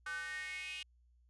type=tone with high-pass filter sweep; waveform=square; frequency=168 Hz; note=E3; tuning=33 cents sharp; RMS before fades=-43 dBFS; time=0.06-0.83 s; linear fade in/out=5 ms; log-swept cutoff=1400 to 2800 Hz; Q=7.6; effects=added 60 Hz sine -65 dBFS peak until 1.29 s + resampled to 24000 Hz